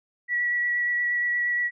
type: tone with vibrato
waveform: sine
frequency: 1937 Hz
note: B6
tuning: 34 cents flat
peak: -22 dBFS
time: 0.28-1.71 s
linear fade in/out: 50 ms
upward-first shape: sine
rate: 8.5 Hz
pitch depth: 11 cents each way
effects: none